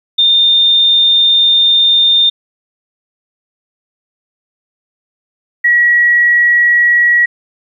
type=tone pair in turn; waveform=sine; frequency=3622 / 1918.7 Hz; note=A7 / A#6; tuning=+49 / +49 cents; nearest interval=major seventh; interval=1100 cents; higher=first; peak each=-6 dBFS; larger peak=neither; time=0.18-2.3 / 5.64-7.26 s; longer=first; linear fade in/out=10 ms; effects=8-bit